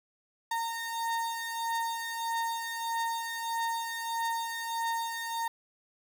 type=beating tone pair; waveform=35% pulse; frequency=918 / 919.6 Hz; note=A#5 / A#5; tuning=-27 / -24 cents; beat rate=1.6 Hz; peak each=-35 / -31 dBFS; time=0.51-5.48 s; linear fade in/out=5 ms; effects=10-bit